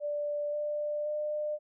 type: tone with pitch steps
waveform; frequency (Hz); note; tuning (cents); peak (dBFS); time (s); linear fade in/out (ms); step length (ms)
sine; 587.3 / 594.1 / 601; D5 / D5 / D5; 0 / +20 / +40; -30; 0-1.59; 50; 530
effects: none